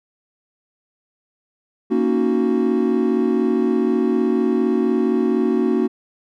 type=chord; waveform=triangle; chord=D# minor seventh; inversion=second; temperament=equal with one note detuned; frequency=233.1 / 277.2 / 312.6 / 370 Hz; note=A#3 / C#4 / D#4 / F#4; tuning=0 / 0 / +8 / 0 cents; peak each=-18 / -20 / -22 / -18 dBFS; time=1.9-5.88 s; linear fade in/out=20 ms; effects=none